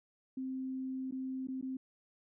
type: tone with dropouts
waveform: sine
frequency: 261.6 Hz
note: C4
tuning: in tune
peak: -36 dBFS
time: 0.37-1.77 s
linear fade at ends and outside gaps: 5 ms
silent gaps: 1.111-1.122 / 1.472-1.484 / 1.613-1.625 s
effects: none